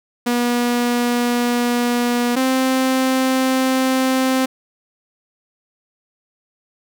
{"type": "tone pair in turn", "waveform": "sawtooth", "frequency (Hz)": [241.5, 261.1], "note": ["B3", "C4"], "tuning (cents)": [-39, -3], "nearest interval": "minor second", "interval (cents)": 136, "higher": "second", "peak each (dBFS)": [-12, -11], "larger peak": "second", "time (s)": [[0.26, 2.36], [2.36, 4.46]], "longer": "neither", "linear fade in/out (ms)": 10, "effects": []}